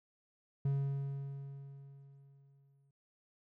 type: tone with exponential decay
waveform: triangle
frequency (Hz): 138.59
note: C#3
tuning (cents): 0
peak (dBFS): -27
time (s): 0.65-2.91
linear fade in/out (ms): 5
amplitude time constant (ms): 490
effects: none